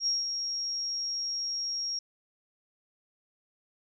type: tone with ADSR envelope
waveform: sine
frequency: 5588 Hz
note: F8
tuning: in tune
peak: -24 dBFS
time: 0-1.99 s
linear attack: 67 ms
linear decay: 180 ms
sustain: -6 dB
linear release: 3 ms
effects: none

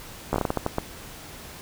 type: slowing click train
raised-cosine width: 1 ms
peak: -9 dBFS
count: 10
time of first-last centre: 0.33-0.784 s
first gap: 13 ms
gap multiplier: 1.32
effects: pink hiss -42 dBFS RMS until 1.61 s

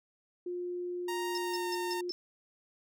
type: tone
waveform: sine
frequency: 355.2 Hz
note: F4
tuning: 29 cents sharp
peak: -34 dBFS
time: 0.46-2.11 s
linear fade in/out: 5 ms
type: tone with pitch glide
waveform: sawtooth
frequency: 932.3 to 914.2 Hz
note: A#5 to A#5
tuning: 0 to -34 cents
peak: -32 dBFS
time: 1.08-2.01 s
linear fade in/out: 5 ms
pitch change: -34 cents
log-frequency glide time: 1.37-1.68 s
type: tone bursts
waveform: sine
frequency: 5274 Hz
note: E8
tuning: in tune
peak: -35 dBFS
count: 5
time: 1.35-2.12 s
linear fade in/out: 0 ms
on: 26 ms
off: 160 ms
effects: none

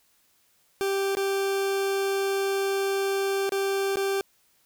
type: tone with dropouts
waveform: 40% pulse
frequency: 392 Hz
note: G4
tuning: in tune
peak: -23 dBFS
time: 0.81-4.21 s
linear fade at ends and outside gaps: 0 ms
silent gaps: 1.151-1.17 / 3.493-3.521 / 3.958-3.97 s
effects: white hiss -65 dBFS RMS until 4.65 s

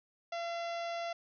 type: harmonic tone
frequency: 681 Hz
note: F5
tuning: 44 cents flat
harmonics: 1 / 2 / 3 / 4 / 5 / 6 / 7 / 8 / 9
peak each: -36 / -46 / -47 / -50 / -51 / -57 / -54 / -58 / -59 dBFS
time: 0.32-1.13 s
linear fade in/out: 5 ms
effects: none

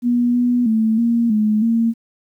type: tone with pitch steps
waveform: sine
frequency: 241.8 / 244.2 / 221 / 233.7 / 213.5 / 229.3 Hz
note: B3 / B3 / A3 / A#3 / G#3 / A#3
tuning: -36 / -19 / +8 / +5 / +48 / -28 cents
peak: -13 dBFS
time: 0.02-1.94 s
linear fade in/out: 50 ms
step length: 320 ms
effects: 9-bit

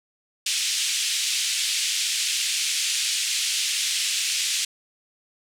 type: band-pass noise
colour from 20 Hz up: pink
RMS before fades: -25 dBFS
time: 0.46-4.65 s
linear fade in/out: 5 ms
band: 2600 to 9100 Hz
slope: 24 dB/octave
effects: none

